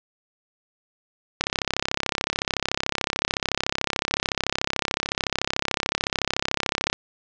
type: click train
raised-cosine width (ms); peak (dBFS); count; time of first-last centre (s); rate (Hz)
0.2; -4; 187; 1.41-6.929; 33.7
effects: low-pass 7000 Hz 12 dB/octave